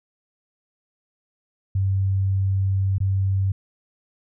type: tone with dropouts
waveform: sine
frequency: 96.6 Hz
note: G2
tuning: 25 cents flat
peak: -18 dBFS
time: 1.75-3.52 s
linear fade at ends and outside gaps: 5 ms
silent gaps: 2.983-3.003 s
effects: none